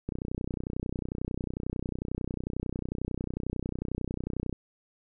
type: click train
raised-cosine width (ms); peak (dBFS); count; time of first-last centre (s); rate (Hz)
3; -19; 139; 0.09-4.527; 31.1
effects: none